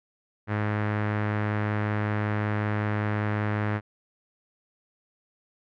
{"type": "tone with low-pass filter", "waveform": "sawtooth", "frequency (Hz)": 105.3, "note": "G#2", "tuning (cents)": 24, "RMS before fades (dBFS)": -27, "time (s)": [0.47, 3.81], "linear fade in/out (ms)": 50, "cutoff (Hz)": 1800, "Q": 2.2, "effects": []}